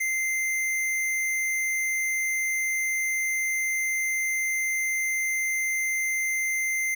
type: tone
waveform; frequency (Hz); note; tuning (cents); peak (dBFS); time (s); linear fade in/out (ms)
square; 2084; C7; -7; -25; 0-6.95; 10
effects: 10-bit